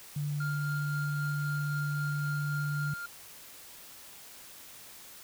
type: tone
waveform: sine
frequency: 146.83 Hz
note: D3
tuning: in tune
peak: -30 dBFS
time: 0.16-2.94 s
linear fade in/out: 5 ms
type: tone with tremolo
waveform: triangle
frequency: 1401 Hz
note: F6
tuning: 5 cents sharp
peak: -33 dBFS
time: 0.4-3.06 s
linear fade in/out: 5 ms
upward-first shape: sine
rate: 3.8 Hz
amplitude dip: 30%
effects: white hiss -50 dBFS RMS until 5.23 s